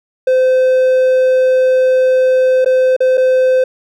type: tone with dropouts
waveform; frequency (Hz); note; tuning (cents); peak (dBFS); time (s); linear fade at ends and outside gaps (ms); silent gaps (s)
triangle; 515; C5; -28; -6; 0.27-3.64; 5; 2.647-2.659 / 2.965-3.004 / 3.173-3.177
effects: none